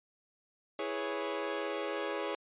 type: chord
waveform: sawtooth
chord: C# minor seventh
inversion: first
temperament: equal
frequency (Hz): 329.6 / 415.3 / 493.9 / 554.4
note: E4 / G#4 / B4 / C#5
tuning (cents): 0 / 0 / 0 / 0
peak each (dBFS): -37 / -34 / -39 / -34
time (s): 0.79-2.35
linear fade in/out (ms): 2
effects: resampled to 8000 Hz